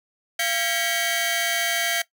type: tone cluster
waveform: sawtooth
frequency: 687 / 1624 / 1927 / 2244 / 3119 Hz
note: F5 / G#6 / B6 / C#7 / G7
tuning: -29 / -39 / -43 / +21 / -9 cents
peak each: -25 dBFS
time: 0.39-2.02 s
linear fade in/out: 5 ms
effects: noise-tail reverb RT60 0.1 s tail -18 dB re dry